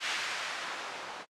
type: noise with low-pass filter sweep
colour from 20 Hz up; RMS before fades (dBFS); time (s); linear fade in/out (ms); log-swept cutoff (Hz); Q
violet; -37; 0-1.26; 50; 2100 to 820; 1
effects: low-pass 7000 Hz 12 dB/octave + AAC 64 kbps